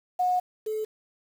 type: tone pair in turn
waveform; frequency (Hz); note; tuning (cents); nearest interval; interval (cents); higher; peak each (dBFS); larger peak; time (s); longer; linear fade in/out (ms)
sine; 727 / 432.3; F#5 / A4; -31 / -31; major sixth; 900; first; -21 / -27; first; 0.19-0.4 / 0.66-0.85; first; 10
effects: 8-bit